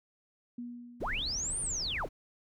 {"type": "tone with exponential decay", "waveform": "sine", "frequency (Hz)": 241, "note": "B3", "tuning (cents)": -42, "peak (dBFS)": -36, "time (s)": [0.58, 1.73], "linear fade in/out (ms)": 5, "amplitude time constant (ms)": 250}
{"type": "linear two-way sweep", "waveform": "sine", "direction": "up then down", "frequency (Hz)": [44.27, 9397, 103.8], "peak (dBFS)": -32, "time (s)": [1, 2.07], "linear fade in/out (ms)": 20, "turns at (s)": 1.6}
{"type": "noise", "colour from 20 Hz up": "brown", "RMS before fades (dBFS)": -42, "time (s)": [1, 2.09], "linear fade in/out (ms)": 10}
{"effects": []}